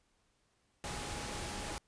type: tone in noise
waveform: sine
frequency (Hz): 830.6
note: G#5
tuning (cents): 0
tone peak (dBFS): -49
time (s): 0.84-1.78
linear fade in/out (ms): 0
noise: pink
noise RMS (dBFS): -41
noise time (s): 0.84-1.78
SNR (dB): -11
effects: pink hiss -75 dBFS RMS until 1.87 s + resampled to 22050 Hz